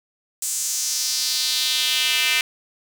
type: tone with high-pass filter sweep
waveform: square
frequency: 138.59 Hz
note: C#3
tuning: in tune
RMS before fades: -22 dBFS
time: 0.42-2.41 s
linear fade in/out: 2 ms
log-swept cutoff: 7800 to 2400 Hz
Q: 2.6
effects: none